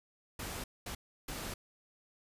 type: noise bursts at uneven times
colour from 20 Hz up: pink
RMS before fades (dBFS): -41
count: 3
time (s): 0.39-0.64 / 0.86-0.95 / 1.28-1.54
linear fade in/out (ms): 5
effects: resampled to 32000 Hz